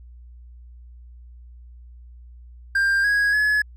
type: tone with pitch steps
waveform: triangle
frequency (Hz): 1593 / 1655 / 1700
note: G6 / G#6 / G#6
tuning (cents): +27 / -6 / +40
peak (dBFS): -15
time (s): 2.75-3.62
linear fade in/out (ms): 5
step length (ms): 290
effects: added 60 Hz sine -41 dBFS peak until 3.76 s